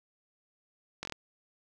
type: slowing click train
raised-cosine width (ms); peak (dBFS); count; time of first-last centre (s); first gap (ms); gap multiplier
0.2; -19; 5; 1.03-1.123; 21; 1.07
effects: none